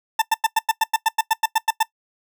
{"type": "tone bursts", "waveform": "40% pulse", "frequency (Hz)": 890, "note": "A5", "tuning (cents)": 20, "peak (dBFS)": -13, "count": 14, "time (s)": [0.19, 1.83], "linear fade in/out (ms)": 5, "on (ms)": 28, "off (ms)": 96, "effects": ["noise-tail reverb RT60 0.1 s tail -20 dB re dry"]}